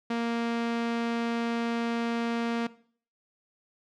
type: tone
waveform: sawtooth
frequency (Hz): 233.1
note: A#3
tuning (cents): 0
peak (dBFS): -23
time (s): 0.1-2.67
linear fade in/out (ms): 5
effects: noise-tail reverb RT60 0.5 s tail -18 dB re dry + low-pass 4000 Hz 12 dB/octave